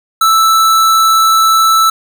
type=tone; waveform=square; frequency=1318.5 Hz; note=E6; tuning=in tune; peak=-7 dBFS; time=0.21-1.9 s; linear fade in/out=5 ms; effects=none

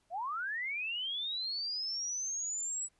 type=linear sweep; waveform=sine; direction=up; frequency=637 to 7902 Hz; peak=-34 dBFS; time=0.1-2.89 s; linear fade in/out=50 ms; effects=pink hiss -74 dBFS RMS until 2.99 s + resampled to 24000 Hz

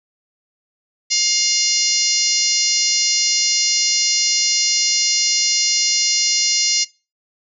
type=harmonic tone; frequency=706 Hz; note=F5; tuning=19 cents sharp; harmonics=3 / 4 / 5 / 6 / 7 / 8 / 9 / 10; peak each=-26 / -26 / -30 / -22 / -20 / -20 / -24 / -26 dBFS; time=1.1-6.85 s; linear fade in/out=20 ms; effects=noise-tail reverb RT60 0.3 s tail -21 dB re dry

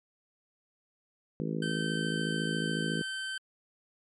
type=harmonic tone; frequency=54 Hz; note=A1; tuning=32 cents flat; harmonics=3 / 4 / 5 / 6 / 7 / 8 / 9; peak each=-34 / -36 / -38 / -40 / -41 / -42 / -43 dBFS; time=1.4-3.02 s; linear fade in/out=0 ms
type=tone; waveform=25% pulse; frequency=1546 Hz; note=G6; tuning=24 cents flat; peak=-30 dBFS; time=1.62-3.38 s; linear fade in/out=5 ms
effects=low-pass 9000 Hz 12 dB/octave + MP3 48 kbps

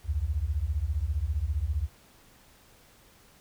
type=beating tone pair; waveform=sine; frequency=66.8 / 81.8 Hz; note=C2 / E2; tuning=+36 / -13 cents; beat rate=15 Hz; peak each=-29 dBFS; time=0.04-1.89 s; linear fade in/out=50 ms; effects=pink hiss -58 dBFS RMS until 3.4 s

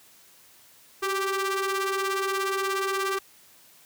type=ring-modulated tone; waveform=sawtooth; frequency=392.7 Hz; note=G4; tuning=3 cents sharp; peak=-18 dBFS; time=1.02-3.19 s; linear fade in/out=10 ms; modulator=777 Hz; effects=white hiss -55 dBFS RMS until 3.85 s + high-pass 80 Hz 12 dB/octave

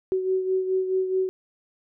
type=beating tone pair; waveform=sine; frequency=375.1 / 379.8 Hz; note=F#4 / F#4; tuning=+24 / +45 cents; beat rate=4.7 Hz; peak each=-22 / -30 dBFS; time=0.12-1.29 s; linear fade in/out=0 ms; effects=none

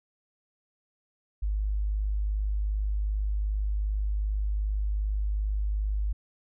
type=tone; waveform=sine; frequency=51.3 Hz; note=G#1; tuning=21 cents flat; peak=-25 dBFS; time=1.42-6.13 s; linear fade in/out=10 ms; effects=none

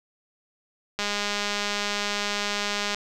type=click train; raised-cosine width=0.2 ms; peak=-10 dBFS; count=402; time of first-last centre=0.99-2.946 s; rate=205 Hz; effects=none

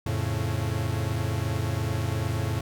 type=chord; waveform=45% pulse; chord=F augmented; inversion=none; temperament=equal; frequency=87.31 / 110 / 138.59 Hz; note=F2 / A2 / C#3; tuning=0 / 0 / 0 cents; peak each=-31 / -28 / -32 dBFS; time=0.06-2.61 s; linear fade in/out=5 ms; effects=none

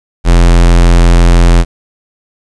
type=tone; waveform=square; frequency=43 Hz; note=F1; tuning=26 cents flat; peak=-3 dBFS; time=0.24-1.65 s; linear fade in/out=50 ms; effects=resampled to 22050 Hz + 7-bit

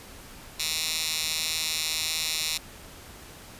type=tone with high-pass filter; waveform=10% pulse; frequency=158.3 Hz; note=D#3; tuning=30 cents sharp; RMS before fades=-29 dBFS; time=0.59-2.58 s; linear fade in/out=10 ms; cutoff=3800 Hz; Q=1.4; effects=pink hiss -46 dBFS RMS until 3.59 s + resampled to 32000 Hz

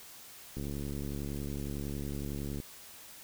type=click train; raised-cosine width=3 ms; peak=-26 dBFS; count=145; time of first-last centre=0.57-2.601 s; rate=70.9 Hz; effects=white hiss -51 dBFS RMS until 3.23 s

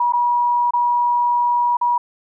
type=tone with dropouts; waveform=sine; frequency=964 Hz; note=B5; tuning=42 cents flat; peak=-14 dBFS; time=0-1.98 s; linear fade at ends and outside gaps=5 ms; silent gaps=0.124-0.134 / 0.708-0.735 / 1.77-1.812 s; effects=none

